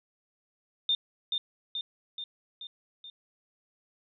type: tone with echo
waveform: sine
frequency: 3618 Hz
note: A7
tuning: 48 cents sharp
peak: -23 dBFS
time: 0.89-0.95 s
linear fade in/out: 2 ms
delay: 430 ms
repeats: 5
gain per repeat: -4 dB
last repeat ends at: 3.1 s
effects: none